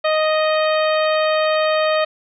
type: harmonic tone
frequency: 622.3 Hz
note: D#5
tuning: in tune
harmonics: 1 / 2 / 3 / 4 / 5 / 6 / 7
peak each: -16 / -22 / -26 / -28 / -30 / -32 / -33 dBFS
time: 0.04-2.05 s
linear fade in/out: 10 ms
effects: none